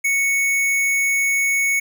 square tone, 2217 Hz, C#7, in tune, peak -17 dBFS, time 0.04-1.8 s, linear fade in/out 10 ms, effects none

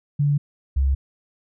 sine tone pair in turn, 144.4 / 67.76 Hz, D3 / C#2, -29 / -39 cents, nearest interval octave + minor second, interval 1310 cents, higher first, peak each -16 dBFS, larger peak neither, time 0.19-0.38 / 0.76-0.95 s, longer neither, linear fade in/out 10 ms, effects none

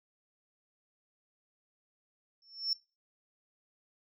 sine tone with exponential growth, 5400 Hz, E8, 41 cents sharp, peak -25 dBFS, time 2.42-2.73 s, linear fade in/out 1 ms, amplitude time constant 66 ms, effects noise-tail reverb RT60 0.3 s tail -23 dB re dry + tanh soft clip ceiling -22 dBFS

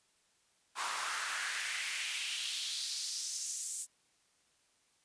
pink noise with high-pass filter sweep, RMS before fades -38 dBFS, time 0.75-3.87 s, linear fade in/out 50 ms, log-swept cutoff 990 to 8300 Hz, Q 2.7, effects white hiss -72 dBFS RMS until 5.04 s + resampled to 22050 Hz

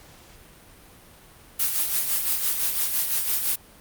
blue noise with tremolo, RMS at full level -22 dBFS, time 1.59-3.56 s, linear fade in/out 10 ms, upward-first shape sine, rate 5.9 Hz, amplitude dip 50%, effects pink hiss -50 dBFS RMS until 3.8 s + Opus 48 kbps

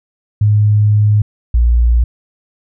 sine tone pair in turn, 105.1 / 58.84 Hz, G#2 / A#1, +21 / +17 cents, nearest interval minor seventh, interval 1004 cents, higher first, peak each -7 dBFS, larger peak neither, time 0.41-1.22 / 1.54-2.04 s, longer first, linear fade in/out 5 ms, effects none

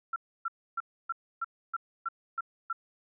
sine tone bursts, 1357 Hz, E6, 50 cents sharp, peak -29 dBFS, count 9, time 0.13-2.729 s, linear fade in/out 5 ms, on 31 ms, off 290 ms, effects none

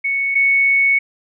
sine tone pair in turn, 2216 / 2216 Hz, C#7 / C#7, -1 / -1 cents, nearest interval unison, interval 0 cents, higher neither, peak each -16 / -11 dBFS, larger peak second, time 0.04-0.35 / 0.35-0.99 s, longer second, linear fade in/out 10 ms, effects none

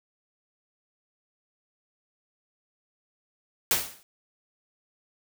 white noise with exponential decay, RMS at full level -20 dBFS, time 3.71-4.03 s, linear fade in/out 1 ms, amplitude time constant 68 ms, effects none

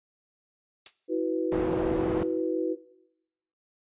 blue noise with exponential decay, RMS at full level -32 dBFS, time 0.86-0.94 s, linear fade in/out 2 ms, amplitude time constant 17 ms
sine chord, E suspended second, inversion none, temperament equal with one note detuned, 324.3 / 370 / 493.9 Hz, E4 / F#4 / B4, -28 / 0 / 0 cents, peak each -28 / -29 / -30 dBFS, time 1.08-2.77 s, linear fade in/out 50 ms
white low-pass noise, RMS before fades -32 dBFS, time 1.52-2.23 s, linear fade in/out 0 ms, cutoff 570 Hz, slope 12 dB/octave
effects noise-tail reverb RT60 0.9 s tail -18 dB re dry + resampled to 8000 Hz

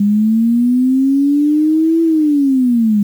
sine linear two-way sweep, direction up then down, 200.7 to 332.3 to 200.7 Hz, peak -9 dBFS, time 0-3.03 s, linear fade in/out 5 ms, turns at 2.02 s, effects 7-bit

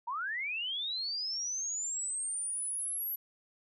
sine linear sweep, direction up, 901 to 11840 Hz, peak -33 dBFS, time 0.07-3.16 s, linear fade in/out 10 ms, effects none

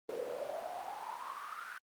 brown noise with high-pass filter sweep, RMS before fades -42 dBFS, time 0.09-1.78 s, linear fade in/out 2 ms, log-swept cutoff 450 to 1500 Hz, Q 8.8, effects Opus 24 kbps

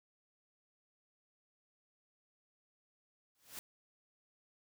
white noise with exponential growth, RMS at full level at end -43 dBFS, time 3.35-3.59 s, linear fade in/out 0 ms, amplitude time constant 52 ms, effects none

